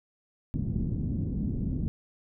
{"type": "low-pass noise", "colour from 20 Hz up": "white", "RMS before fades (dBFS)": -30, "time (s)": [0.54, 1.88], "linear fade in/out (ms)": 0, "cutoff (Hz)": 230, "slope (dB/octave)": 24, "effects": []}